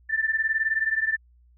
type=beating tone pair; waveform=sine; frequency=1768 / 1787 Hz; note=A6 / A6; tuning=+8 / +26 cents; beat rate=19 Hz; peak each=-24 / -26 dBFS; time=0.09-1.17 s; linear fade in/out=20 ms; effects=added 60 Hz sine -54 dBFS peak until 1.57 s